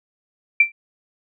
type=tone with exponential decay; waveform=sine; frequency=2349 Hz; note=D7; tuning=in tune; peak=-6 dBFS; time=0.6-0.72 s; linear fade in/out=5 ms; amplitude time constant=25 ms; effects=none